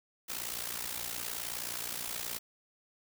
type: noise with amplitude modulation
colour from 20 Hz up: white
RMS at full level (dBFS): -35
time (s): 0.28-2.39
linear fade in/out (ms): 20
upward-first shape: sine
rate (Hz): 59.1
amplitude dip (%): 75
effects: none